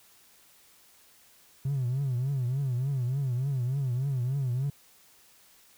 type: tone with vibrato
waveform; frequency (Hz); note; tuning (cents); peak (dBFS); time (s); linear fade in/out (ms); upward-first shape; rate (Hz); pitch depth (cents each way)
triangle; 130.81; C3; 0; -23; 1.65-4.7; 5; triangle; 3.4; 170
effects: tanh soft clip ceiling -22 dBFS + white hiss -59 dBFS RMS until 5.77 s